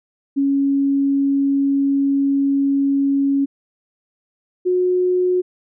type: tone pair in turn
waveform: sine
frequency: 277.2 / 363.5 Hz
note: C#4 / F#4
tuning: 0 / -31 cents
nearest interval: perfect fourth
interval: 469 cents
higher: second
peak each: -14 dBFS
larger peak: neither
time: 0.36-3.46 / 4.65-5.42 s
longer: first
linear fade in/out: 20 ms
effects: none